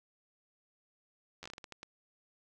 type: slowing click train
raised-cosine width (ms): 0.2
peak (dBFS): -28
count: 10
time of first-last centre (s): 1.43-1.831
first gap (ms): 11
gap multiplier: 1.33
effects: none